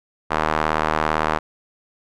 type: tone with band-pass filter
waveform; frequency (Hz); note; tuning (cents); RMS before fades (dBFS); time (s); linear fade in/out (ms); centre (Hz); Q
sawtooth; 77.78; D#2; 0; -21; 0.3-1.39; 20; 1100; 1.4
effects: none